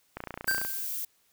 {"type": "click train", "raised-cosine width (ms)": 0.5, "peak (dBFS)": -21, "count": 15, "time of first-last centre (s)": [0.17, 0.649], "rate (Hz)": 29.2}
{"type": "noise", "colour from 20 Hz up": "violet", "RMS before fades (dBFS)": -34, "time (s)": [0.47, 1.05], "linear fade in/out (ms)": 5}
{"type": "tone with exponential decay", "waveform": "square", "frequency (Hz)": 1568, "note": "G6", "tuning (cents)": 0, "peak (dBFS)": -23, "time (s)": [0.48, 0.87], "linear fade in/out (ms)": 2, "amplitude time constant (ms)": 83}
{"effects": ["white hiss -68 dBFS RMS until 1.32 s"]}